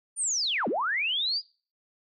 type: linear two-way sweep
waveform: sine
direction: down then up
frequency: 9397 to 189.7 to 4961 Hz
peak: -25 dBFS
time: 0.16-1.42 s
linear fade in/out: 50 ms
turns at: 0.68 s
effects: noise-tail reverb RT60 0.4 s tail -24 dB re dry